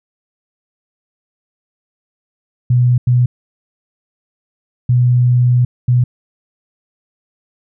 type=tone bursts at uneven times; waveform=sine; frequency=123.47 Hz; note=B2; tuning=in tune; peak=-8 dBFS; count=4; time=2.7-2.98 / 3.07-3.26 / 4.89-5.65 / 5.88-6.04 s; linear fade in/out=5 ms; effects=none